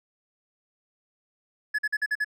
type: tone bursts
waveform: triangle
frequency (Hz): 1704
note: G#6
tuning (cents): +44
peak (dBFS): -21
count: 6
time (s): 1.74-2.246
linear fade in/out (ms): 10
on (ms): 46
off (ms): 46
effects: none